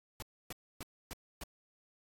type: noise bursts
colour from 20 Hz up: pink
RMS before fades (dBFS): -43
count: 5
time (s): 0.2-1.435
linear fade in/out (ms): 0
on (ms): 23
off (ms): 280
effects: AAC 64 kbps